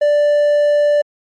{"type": "tone", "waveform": "triangle", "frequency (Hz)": 587.3, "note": "D5", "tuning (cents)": 0, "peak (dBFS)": -8, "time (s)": [0.01, 1.02], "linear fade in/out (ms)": 10, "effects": ["MP3 48 kbps"]}